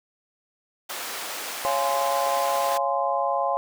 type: high-pass noise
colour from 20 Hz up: pink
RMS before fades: -33 dBFS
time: 0.89-2.78 s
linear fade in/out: 10 ms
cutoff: 640 Hz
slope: 12 dB/octave
type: chord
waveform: sine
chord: Db major seventh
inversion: none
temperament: just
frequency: 554.4 / 693 / 831.5 / 1039.4 Hz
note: Db5 / F5 / Ab5 / C6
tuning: 0 / -14 / +2 / -12 cents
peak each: -27 dBFS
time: 1.65-3.57 s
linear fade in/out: 0 ms
effects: none